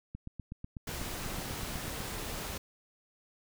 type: click train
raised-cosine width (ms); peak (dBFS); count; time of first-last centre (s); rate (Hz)
5; -28; 16; 0.15-2.004; 8.09
type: noise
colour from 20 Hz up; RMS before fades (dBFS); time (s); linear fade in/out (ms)
pink; -39; 0.87-2.58; 5
effects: none